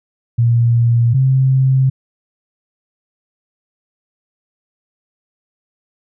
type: tone pair in turn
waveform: sine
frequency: 117.8 / 132.23 Hz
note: A#2 / C3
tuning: +19 / +19 cents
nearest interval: major second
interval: 200 cents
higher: second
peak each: -9 dBFS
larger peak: neither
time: 0.38-1.14 / 1.14-1.9 s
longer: neither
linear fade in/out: 10 ms
effects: none